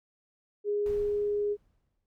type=tone; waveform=sine; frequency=412.6 Hz; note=G#4; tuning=11 cents flat; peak=-26 dBFS; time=0.64-1.57 s; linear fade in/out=50 ms
type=noise with exponential decay; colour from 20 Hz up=brown; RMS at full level=-40 dBFS; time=0.86-2.06 s; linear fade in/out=1 ms; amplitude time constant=260 ms
effects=none